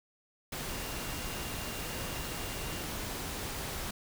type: tone in noise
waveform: sine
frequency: 2794 Hz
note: F7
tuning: in tune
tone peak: -49 dBFS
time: 0.69-2.82 s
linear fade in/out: 5 ms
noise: pink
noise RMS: -38 dBFS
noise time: 0.52-3.91 s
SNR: -14 dB
effects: none